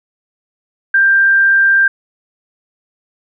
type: tone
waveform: sine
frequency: 1584 Hz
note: G6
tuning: 18 cents sharp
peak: -7 dBFS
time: 0.94-1.88 s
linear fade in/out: 5 ms
effects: none